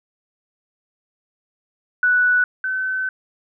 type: tone pair in turn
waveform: sine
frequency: 1480 / 1523.4 Hz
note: F#6 / G6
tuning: 0 / -50 cents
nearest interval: minor second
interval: 50 cents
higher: second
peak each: -13 / -20 dBFS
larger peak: first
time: 2.03-2.44 / 2.64-3.09 s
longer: second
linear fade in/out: 2 ms
effects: none